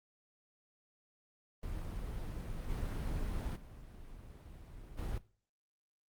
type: noise with level steps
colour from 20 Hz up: brown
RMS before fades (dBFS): -41 / -37 / -51 / -38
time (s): 1.63-5.18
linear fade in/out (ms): 2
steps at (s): 2.68 / 3.55 / 4.97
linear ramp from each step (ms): 20
effects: noise-tail reverb RT60 0.4 s tail -18 dB re dry + Opus 32 kbps